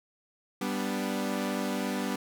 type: chord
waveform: sawtooth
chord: G major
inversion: none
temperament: equal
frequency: 196 / 246.9 / 293.7 Hz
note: G3 / B3 / D4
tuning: 0 / 0 / 0 cents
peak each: -29 / -29 / -32 dBFS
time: 0.61-2.16 s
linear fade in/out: 5 ms
effects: none